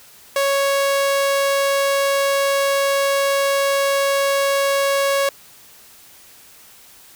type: tone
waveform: sawtooth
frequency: 554.4 Hz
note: C#5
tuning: in tune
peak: -12 dBFS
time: 0.36-5.29 s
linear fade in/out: 2 ms
effects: white hiss -46 dBFS RMS until 7.15 s

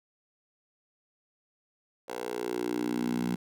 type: tone with high-pass filter sweep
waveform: 10% pulse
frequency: 60.3 Hz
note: B1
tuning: 41 cents flat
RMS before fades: -32 dBFS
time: 2.08-3.36 s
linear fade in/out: 10 ms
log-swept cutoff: 540 to 190 Hz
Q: 3.6
effects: none

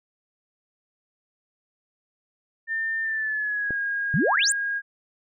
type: tone with pitch glide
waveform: sine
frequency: 1800 to 1631.6 Hz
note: A6 to G#6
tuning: +39 to -31 cents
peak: -24 dBFS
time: 2.67-4.82 s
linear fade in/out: 50 ms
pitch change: -170 cents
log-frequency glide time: 3.02-3.78 s
type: click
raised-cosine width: 2 ms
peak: -20 dBFS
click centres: 3.707 s
type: exponential sweep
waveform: sine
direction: up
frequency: 127.9 to 9260 Hz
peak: -19 dBFS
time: 4.14-4.52 s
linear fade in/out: 0 ms
effects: none

